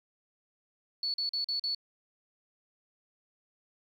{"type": "tone bursts", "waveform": "sine", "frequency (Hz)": 4430, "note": "C#8", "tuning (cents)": -2, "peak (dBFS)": -29, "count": 5, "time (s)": [1.03, 1.748], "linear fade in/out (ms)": 2, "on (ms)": 110, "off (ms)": 42, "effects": ["10-bit"]}